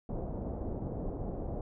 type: low-pass noise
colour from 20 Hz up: pink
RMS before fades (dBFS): -37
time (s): 0.09-1.61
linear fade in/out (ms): 2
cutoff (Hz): 680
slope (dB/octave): 24
effects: none